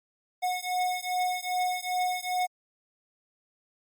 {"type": "beating tone pair", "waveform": "square", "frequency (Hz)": [727, 729.5], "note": ["F#5", "F#5"], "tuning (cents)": [-31, -25], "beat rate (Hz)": 2.5, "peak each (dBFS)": [-31, -31], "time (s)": [0.42, 2.47], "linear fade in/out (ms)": 20, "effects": ["Opus 48 kbps"]}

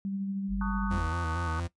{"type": "tone with tremolo", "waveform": "sine", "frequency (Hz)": 196, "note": "G3", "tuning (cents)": 0, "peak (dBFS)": -29, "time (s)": [0.05, 0.98], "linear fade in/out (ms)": 0, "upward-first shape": "sine", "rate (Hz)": 13, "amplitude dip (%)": 30}
{"type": "tone", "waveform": "sine", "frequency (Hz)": 48.74, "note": "G1", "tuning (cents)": -9, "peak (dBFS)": -31, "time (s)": [0.48, 1.11], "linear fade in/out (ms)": 50}
{"type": "chord", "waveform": "sine", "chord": "D# half-diminished seventh", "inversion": "second", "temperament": "just", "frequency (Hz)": [896, 1120.1, 1244.5, 1493.4], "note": ["A5", "C#6", "D#6", "F#6"], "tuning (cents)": [31, 18, 0, 16], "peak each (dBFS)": -39, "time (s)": [0.61, 1.6], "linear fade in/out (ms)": 2}
{"type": "tone with vibrato", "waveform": "40% pulse", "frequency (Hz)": 83.3, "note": "E2", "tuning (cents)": 19, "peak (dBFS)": -30, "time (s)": [0.9, 1.68], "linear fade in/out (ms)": 20, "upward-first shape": "square", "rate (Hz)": 4.4, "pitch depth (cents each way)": 55}
{"effects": ["noise-tail reverb RT60 0.1 s tail -17 dB re dry", "resampled to 22050 Hz"]}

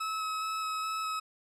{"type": "tone with vibrato", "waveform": "40% pulse", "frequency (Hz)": 1289, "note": "E6", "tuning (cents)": -39, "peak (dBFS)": -31, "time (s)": [0, 1.2], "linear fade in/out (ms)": 10, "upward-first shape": "square", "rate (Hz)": 2.4, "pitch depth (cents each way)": 9, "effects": ["low-pass 10000 Hz 12 dB/octave"]}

